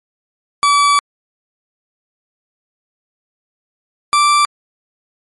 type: tone pair in turn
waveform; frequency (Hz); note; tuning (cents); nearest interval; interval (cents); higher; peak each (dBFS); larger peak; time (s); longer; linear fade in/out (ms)
40% pulse; 1149 / 1171.1; D6 / D6; -38 / -5; unison; 33; second; -8; neither; 0.63-0.99 / 4.13-4.45; first; 0
effects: MP3 48 kbps